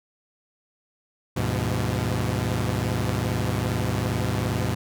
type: tone cluster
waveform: sawtooth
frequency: 72.4 / 102.4 / 124.9 / 172.4 Hz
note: D2 / G#2 / B2 / F3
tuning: -24 / -24 / +20 / -22 cents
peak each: -28 / -23 / -23 / -28 dBFS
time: 1.36-4.75 s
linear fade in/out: 10 ms
effects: none